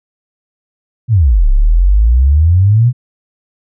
sine exponential two-way sweep, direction down then up, 127.8 to 32.7 to 127.8 Hz, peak -5 dBFS, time 1.08-2.93 s, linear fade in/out 50 ms, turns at 1.49 s, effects none

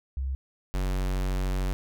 sine / square tone pair in turn, 66.6 / 46.7 Hz, C2 / F#1, +31 / +17 cents, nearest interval tritone, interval 614 cents, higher first, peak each -27 / -26 dBFS, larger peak second, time 0.17-0.35 / 0.74-1.73 s, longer second, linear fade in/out 0 ms, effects none

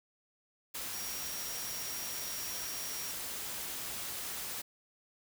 sine tone in noise, 5630 Hz, F8, 13 cents sharp, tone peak -43 dBFS, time 0.93-3.12 s, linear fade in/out 10 ms, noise white, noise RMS -40 dBFS, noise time 0.74-4.62 s, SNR -6 dB, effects none

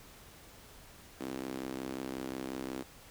sawtooth tone with high-pass filter, 65.6 Hz, C2, 5 cents sharp, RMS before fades -40 dBFS, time 1.2-2.83 s, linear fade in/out 10 ms, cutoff 290 Hz, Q 2.7, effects pink hiss -55 dBFS RMS until 3.1 s

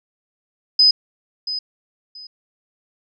sine tone with echo, 5020 Hz, D#8, 15 cents sharp, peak -9 dBFS, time 0.79-0.91 s, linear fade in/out 5 ms, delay 680 ms, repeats 2, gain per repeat -13 dB, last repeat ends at 2.27 s, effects none

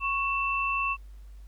sine tone pair together, 1104 / 2669 Hz, C#6 / E7, -7 / +21 cents, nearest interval octave + minor third, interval 1528 cents, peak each -28 dBFS, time 0-0.97 s, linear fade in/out 50 ms, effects added 50 Hz sine -43 dBFS peak until 1.47 s + pink hiss -66 dBFS RMS until 1.47 s

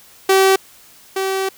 sawtooth tone pair in turn, 384.2 / 384.2 Hz, G4 / G4, -35 / -35 cents, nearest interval unison, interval 0 cents, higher neither, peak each -6 / -14 dBFS, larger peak first, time 0.29-0.56 / 1.16-1.49 s, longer second, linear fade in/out 5 ms, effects white hiss -46 dBFS RMS until 1.57 s

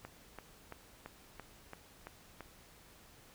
click train, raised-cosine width 0.5 ms, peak -30 dBFS, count 8, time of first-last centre 0.05-2.407 s, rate 2.97 Hz, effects pink hiss -60 dBFS RMS until 3.34 s

